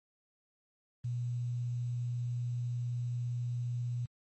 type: tone with quantisation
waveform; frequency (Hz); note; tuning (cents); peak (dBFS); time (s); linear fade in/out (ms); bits
sine; 121; B2; -35; -32; 1.04-4.06; 10; 10
effects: MP3 32 kbps